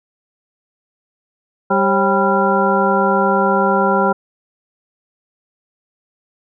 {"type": "harmonic tone with a mistuned harmonic", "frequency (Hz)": 196.8, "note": "G3", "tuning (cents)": 7, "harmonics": [1, 2, 3, 4, 5, 7], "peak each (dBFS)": [-19, -19, -19, -19, -19, -19], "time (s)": [1.7, 4.13], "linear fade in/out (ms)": 10, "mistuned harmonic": 3, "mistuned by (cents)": -140, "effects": []}